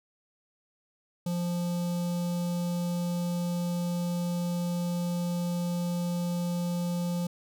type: tone with notch filter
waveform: square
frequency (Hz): 174.61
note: F3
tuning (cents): 0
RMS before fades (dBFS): -30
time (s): 1.26-7.27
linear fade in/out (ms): 5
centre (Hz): 1800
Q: 0.59
effects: none